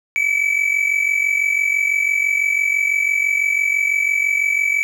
triangle tone pair together, 2261 / 2307 Hz, C#7 / D7, +34 / -31 cents, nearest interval unison, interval 35 cents, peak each -19 / -15 dBFS, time 0.16-4.83 s, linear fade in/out 0 ms, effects none

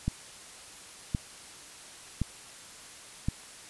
click train, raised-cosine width 5 ms, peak -15 dBFS, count 4, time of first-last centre 0.08-3.285 s, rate 0.936 Hz, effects white hiss -48 dBFS RMS until 3.69 s + resampled to 24000 Hz

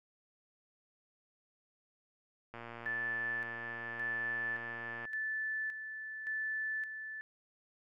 click train, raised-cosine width 0.5 ms, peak -31 dBFS, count 295, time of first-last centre 2.54-5.053 s, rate 117 Hz
sine tone with tremolo, 1750 Hz, A6, 10 cents flat, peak -34 dBFS, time 2.86-7.21 s, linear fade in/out 0 ms, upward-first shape square, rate 0.88 Hz, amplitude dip 55%
effects none

